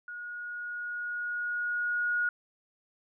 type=tone with level ramp; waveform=sine; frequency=1445 Hz; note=F#6; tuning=41 cents flat; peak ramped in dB=-38 to -25 dBFS; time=0.08-2.29 s; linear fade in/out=2 ms; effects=none